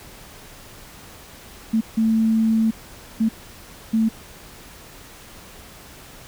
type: tone bursts at uneven times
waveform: sine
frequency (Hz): 222.6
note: A3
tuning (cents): +20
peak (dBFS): -15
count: 4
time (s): 1.73-1.81 / 1.97-2.71 / 3.2-3.29 / 3.93-4.09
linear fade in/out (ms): 10
effects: pink hiss -43 dBFS RMS until 6.27 s